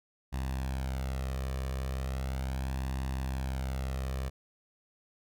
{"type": "tone with flanger", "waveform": "sawtooth", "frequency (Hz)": 65.8, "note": "C2", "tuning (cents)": 10, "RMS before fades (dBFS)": -34, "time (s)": [0.32, 4.3], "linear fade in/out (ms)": 20, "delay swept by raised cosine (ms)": [1.1, 1.71], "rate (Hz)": 0.37, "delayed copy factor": 0.6, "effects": []}